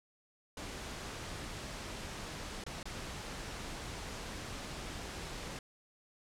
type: noise with dropouts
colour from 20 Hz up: pink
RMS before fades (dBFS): -43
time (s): 0.57-5.59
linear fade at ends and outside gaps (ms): 2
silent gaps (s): 2.639-2.664 / 2.83-2.855
effects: low-pass 8000 Hz 12 dB/octave